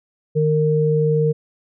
sine tone pair together, 153.51 / 460 Hz, D#3 / A#4, -23 / -23 cents, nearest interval octave + perfect fifth, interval 1900 cents, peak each -17 dBFS, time 0.35-1.33 s, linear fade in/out 20 ms, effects none

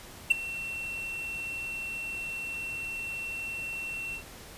triangle tone with ADSR envelope, 2710 Hz, E7, 47 cents sharp, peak -13 dBFS, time 0.3-4.23 s, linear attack 12 ms, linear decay 12 ms, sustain -19 dB, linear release 93 ms, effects pink hiss -47 dBFS RMS until 4.57 s + resampled to 32000 Hz

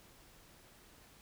silence, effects pink hiss -61 dBFS RMS until 1.21 s

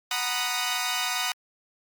10% pulse chord, B major seventh, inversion second, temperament equal with one note detuned, 740 / 932.3 / 987.8 / 1240.9 Hz, F#5 / A#5 / B5 / D#6, 0 / 0 / 0 / -5 cents, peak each -22 / -26 / -24 / -22 dBFS, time 0.11-1.32 s, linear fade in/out 2 ms, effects Opus 48 kbps

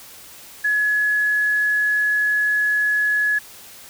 sine tone, 1694 Hz, G#6, 34 cents sharp, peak -16 dBFS, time 0.64-3.39 s, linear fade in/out 10 ms, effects white hiss -42 dBFS RMS until 3.89 s

